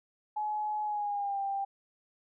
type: tone with pitch glide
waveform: sine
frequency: 847 to 790.3 Hz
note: G#5 to G5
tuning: +34 to +14 cents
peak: -30 dBFS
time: 0.36-1.65 s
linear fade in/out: 10 ms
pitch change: -120 cents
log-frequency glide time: 0.83-1.4 s
effects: none